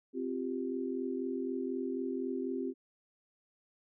sine chord, C suspended fourth, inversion none, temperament equal with one note detuned, 261.6 / 348 / 392 Hz, C4 / F4 / G4, 0 / -6 / 0 cents, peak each -36 / -39 / -38 dBFS, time 0.13-2.74 s, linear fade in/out 50 ms, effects none

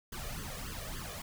pink noise with flanger, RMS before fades -41 dBFS, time 0.12-1.22 s, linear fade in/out 5 ms, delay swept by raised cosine 0.62 to 1.72 ms, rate 3.5 Hz, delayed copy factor +0.95, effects none

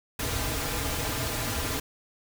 pink noise with comb filter, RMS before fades -30 dBFS, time 0.19-1.8 s, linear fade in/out 5 ms, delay 5.4 ms, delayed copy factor -0.85, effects none

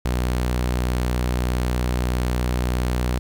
sawtooth tone, 61.6 Hz, B1, 4 cents flat, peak -16 dBFS, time 0.05-3.19 s, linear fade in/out 5 ms, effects 9-bit

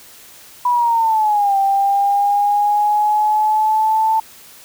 sine linear two-way sweep, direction down then up, 987.8 to 784 to 886 Hz, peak -12 dBFS, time 0.65-4.2 s, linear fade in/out 5 ms, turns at 1.57 s, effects white hiss -42 dBFS RMS until 4.64 s

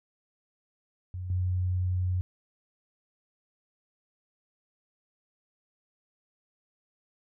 sine tone with level steps, 91.1 Hz, F#2, 26 cents flat, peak -33 / -25 dBFS, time 1.14-2.21 s, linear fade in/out 0 ms, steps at 1.3 s, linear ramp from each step 2 ms, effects none

